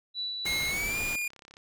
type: tone with tremolo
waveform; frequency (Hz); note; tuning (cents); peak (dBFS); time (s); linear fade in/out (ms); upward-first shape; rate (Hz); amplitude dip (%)
sine; 3951; B7; 0; -30; 0.14-0.74; 50; sine; 3.3; 30
type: noise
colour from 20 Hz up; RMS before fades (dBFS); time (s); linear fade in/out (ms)
pink; -38; 0.45-1.16; 5
type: tone with pitch glide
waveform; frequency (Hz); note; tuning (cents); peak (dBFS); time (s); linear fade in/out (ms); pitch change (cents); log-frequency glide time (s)
45% pulse; 2146 to 2423; C7 to D#7; +43 to -47; -29; 0.46-1.28; 5; +210; 0.66-0.99
type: click train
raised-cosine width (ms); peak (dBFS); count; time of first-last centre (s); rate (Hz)
0.2; -33; 20; 1.01-1.569; 34
effects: none